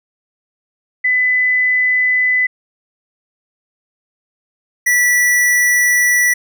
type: tone pair in turn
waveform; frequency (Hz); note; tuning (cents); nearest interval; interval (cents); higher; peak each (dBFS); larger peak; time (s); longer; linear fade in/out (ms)
sine / square; 2004 / 1957.1; B6 / B6; +25 / -16; unison; 41; first; -11 / -11; neither; 1.04-2.47 / 4.86-6.34; second; 10
effects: none